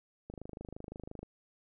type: click train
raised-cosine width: 2 ms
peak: -30 dBFS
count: 25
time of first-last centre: 0.3-1.23 s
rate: 25.8 Hz
effects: none